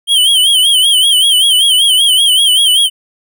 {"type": "tone with vibrato", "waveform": "square", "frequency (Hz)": 3136, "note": "G7", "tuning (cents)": 0, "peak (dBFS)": -7, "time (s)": [0.07, 2.9], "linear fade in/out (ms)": 50, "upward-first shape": "sine", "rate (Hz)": 5.2, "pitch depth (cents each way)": 100, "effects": []}